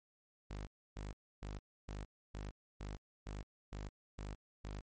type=tone bursts; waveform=sawtooth; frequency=50.7 Hz; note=G#1; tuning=41 cents flat; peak=-39 dBFS; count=10; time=0.5-4.81 s; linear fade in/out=10 ms; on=170 ms; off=290 ms; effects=MP3 32 kbps